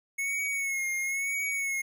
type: tone with vibrato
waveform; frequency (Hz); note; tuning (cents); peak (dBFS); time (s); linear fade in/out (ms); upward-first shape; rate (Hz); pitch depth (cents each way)
square; 2191; C#7; -21; -29; 0.18-1.82; 10; sine; 1; 50
effects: none